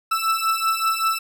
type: beating tone pair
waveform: 40% pulse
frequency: 1318.5 / 1323.7 Hz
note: E6 / E6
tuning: 0 / +7 cents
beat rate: 5.2 Hz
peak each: -22 / -21 dBFS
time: 0.11-1.19 s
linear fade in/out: 10 ms
effects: none